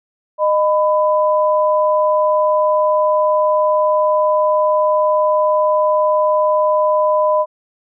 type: tone pair together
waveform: sine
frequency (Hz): 613.7 / 1000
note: D#5 / B5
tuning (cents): -24 / +21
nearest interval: minor sixth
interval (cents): 845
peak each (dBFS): -13 / -16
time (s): 0.38-7.46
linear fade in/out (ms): 50
effects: none